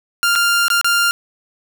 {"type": "tone with dropouts", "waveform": "sawtooth", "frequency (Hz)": 1396.9, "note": "F6", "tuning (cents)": 0, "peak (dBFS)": -9, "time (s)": [0.23, 1.11], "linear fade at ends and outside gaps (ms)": 0, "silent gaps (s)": [[0.354, 0.359], [0.682, 0.702], [0.813, 0.845]], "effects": []}